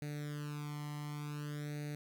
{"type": "tone with flanger", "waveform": "sawtooth", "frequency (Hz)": 147.7, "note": "D3", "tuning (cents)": 10, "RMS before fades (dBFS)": -42, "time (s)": [0.02, 1.95], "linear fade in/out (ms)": 0, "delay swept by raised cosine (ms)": [0.47, 0.98], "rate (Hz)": 0.55, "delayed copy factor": 0.9, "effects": []}